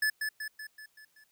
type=tone with echo; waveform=square; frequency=1729 Hz; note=A6; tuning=31 cents flat; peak=-26 dBFS; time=0.02-0.1 s; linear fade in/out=5 ms; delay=190 ms; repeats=6; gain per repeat=-5 dB; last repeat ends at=1.24 s; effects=white hiss -71 dBFS RMS until 1.31 s